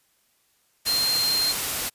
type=tone in noise; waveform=sine; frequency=4186 Hz; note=C8; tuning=in tune; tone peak=-21 dBFS; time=0.86-1.53 s; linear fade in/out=20 ms; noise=white; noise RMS=-27 dBFS; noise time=0.85-1.9 s; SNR=+3 dB; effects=white hiss -66 dBFS RMS until 1.94 s + resampled to 32000 Hz